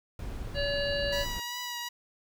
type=noise; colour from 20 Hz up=brown; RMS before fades=-37 dBFS; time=0.19-1.4 s; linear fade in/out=2 ms
type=harmonic tone; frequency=569 Hz; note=C#5; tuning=45 cents sharp; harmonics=1 / 3 / 5 / 7 / 8; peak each=-30 / -35 / -37 / -38 / -39 dBFS; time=0.54-1.26 s; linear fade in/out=50 ms
type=tone with vibrato; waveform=10% pulse; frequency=970 Hz; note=B5; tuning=31 cents flat; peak=-26 dBFS; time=1.12-1.89 s; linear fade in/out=10 ms; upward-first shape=triangle; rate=2.6 Hz; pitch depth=26 cents each way
effects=none